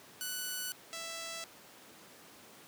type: tone pair in turn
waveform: 5% pulse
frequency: 1486 / 661.9 Hz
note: F#6 / E5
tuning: +7 / +7 cents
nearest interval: octave + major second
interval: 1400 cents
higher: first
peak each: -25 / -29 dBFS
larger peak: first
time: 0.21-0.72 / 0.93-1.44 s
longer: neither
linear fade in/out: 0 ms
effects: pink hiss -55 dBFS RMS until 2.67 s + high-pass 200 Hz 12 dB/octave